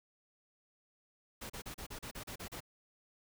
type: noise bursts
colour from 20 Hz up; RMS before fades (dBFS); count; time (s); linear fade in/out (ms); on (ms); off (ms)
pink; -45; 10; 1.41-2.605; 10; 88; 35
effects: none